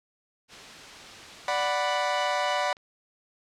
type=noise; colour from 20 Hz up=white; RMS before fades=-43 dBFS; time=0.48-1.73 s; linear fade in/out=50 ms
type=click train; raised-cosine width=0.2 ms; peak=-35 dBFS; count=4; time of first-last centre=1.23-2.768 s; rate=1.95 Hz
type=chord; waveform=sawtooth; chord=B minor; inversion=first; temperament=equal; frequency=587.3 / 740 / 987.8 Hz; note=D5 / F#5 / B5; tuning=0 / 0 / 0 cents; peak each=-25 dBFS; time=1.48-2.73 s; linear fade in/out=2 ms
effects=low-pass 5000 Hz 12 dB/octave